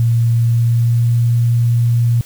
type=tone with pitch glide; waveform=sine; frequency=116.54 to 118.24 Hz; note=A#2 to A#2; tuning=0 to +25 cents; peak=-10 dBFS; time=0-2.21 s; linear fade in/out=0 ms; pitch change=+25 cents; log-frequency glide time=0.38-1.14 s; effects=white hiss -41 dBFS RMS until 2.25 s